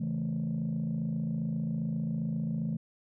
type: chord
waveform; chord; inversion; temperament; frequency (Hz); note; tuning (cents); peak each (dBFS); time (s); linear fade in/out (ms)
sine; A major; first; just; 137.5 / 165 / 220; C#3 / E3 / A3; -14 / +2 / 0; -35 / -31 / -32; 0-2.77; 10
effects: tanh soft clip ceiling -25 dBFS